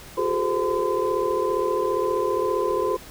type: tone cluster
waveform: sine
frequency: 357.8 / 400 / 435 / 515 / 1020 Hz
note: F4 / G4 / A4 / C5 / C6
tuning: +42 / +35 / -20 / -28 / -44 cents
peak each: -27 dBFS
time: 0.17-2.97 s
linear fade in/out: 10 ms
effects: pink hiss -43 dBFS RMS until 3.1 s

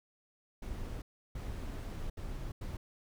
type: noise bursts at uneven times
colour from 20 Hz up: brown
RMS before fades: -40 dBFS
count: 4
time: 0.62-1.02 / 1.35-2.1 / 2.17-2.52 / 2.61-2.77 s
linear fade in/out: 5 ms
effects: none

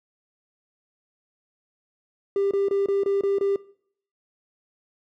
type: tone bursts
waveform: triangle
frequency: 396.8 Hz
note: G4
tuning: 21 cents sharp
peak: -17 dBFS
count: 7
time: 2.36-3.56 s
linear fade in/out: 2 ms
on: 150 ms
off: 25 ms
effects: noise-tail reverb RT60 0.6 s tail -22 dB re dry + tanh soft clip ceiling -14 dBFS

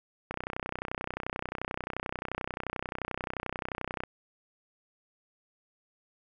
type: click train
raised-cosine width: 0.5 ms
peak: -18 dBFS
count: 118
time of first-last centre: 0.31-4.036 s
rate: 31.4 Hz
effects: none

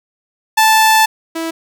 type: tone pair in turn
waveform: sawtooth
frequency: 878 / 327.4 Hz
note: A5 / E4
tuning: -4 / -12 cents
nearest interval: octave + perfect fourth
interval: 1708 cents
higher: first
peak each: -4 / -15 dBFS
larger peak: first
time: 0.57-1.06 / 1.35-1.51 s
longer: first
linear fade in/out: 10 ms
effects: none

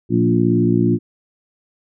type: harmonic tone with a mistuned harmonic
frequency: 58.27 Hz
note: A#1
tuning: in tune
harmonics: 2 / 3 / 4 / 5 / 6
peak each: -19 / -19 / -19 / -19 / -19 dBFS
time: 0.09-0.99 s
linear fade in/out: 50 ms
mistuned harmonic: 3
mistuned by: +29 cents
effects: none

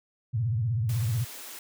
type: tone with vibrato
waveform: sine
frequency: 114.3 Hz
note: A#2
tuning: 34 cents flat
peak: -24 dBFS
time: 0.33-1.25 s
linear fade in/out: 20 ms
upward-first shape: sine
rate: 16 Hz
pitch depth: 200 cents each way
type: high-pass noise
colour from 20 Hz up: white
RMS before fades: -42 dBFS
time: 0.89-1.59 s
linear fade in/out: 2 ms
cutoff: 210 Hz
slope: 48 dB/octave
effects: none

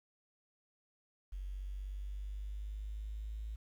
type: exponential sweep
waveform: sine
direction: up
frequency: 46.83 to 54.2 Hz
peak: -39 dBFS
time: 1.32-3.56 s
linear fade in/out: 10 ms
effects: 11-bit

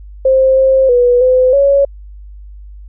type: tone with pitch steps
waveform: sine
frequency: 527 / 530 / 488.7 / 510 / 558 Hz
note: C5 / C5 / B4 / C5 / C#5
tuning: +12 / +22 / -18 / -44 / +11 cents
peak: -6 dBFS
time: 0.25-1.85 s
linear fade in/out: 5 ms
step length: 320 ms
effects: added 50 Hz sine -30 dBFS peak until 2.88 s

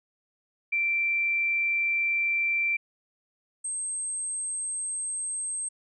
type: tone pair in turn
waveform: sine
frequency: 2349 / 8371 Hz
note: D7 / C9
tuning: 0 / 0 cents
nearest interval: octave + minor seventh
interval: 2200 cents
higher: second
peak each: -23 / -29 dBFS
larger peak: first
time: 0.72-2.77 / 3.64-5.69 s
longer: neither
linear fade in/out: 10 ms
effects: none

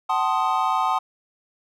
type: chord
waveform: triangle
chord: F# diminished seventh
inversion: none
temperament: equal with one note detuned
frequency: 756 / 880 / 1046.5 / 1244.5 Hz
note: F#5 / A5 / C6 / Eb6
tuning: +37 / 0 / 0 / 0 cents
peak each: -23 dBFS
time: 0.09-0.99 s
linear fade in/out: 10 ms
effects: none

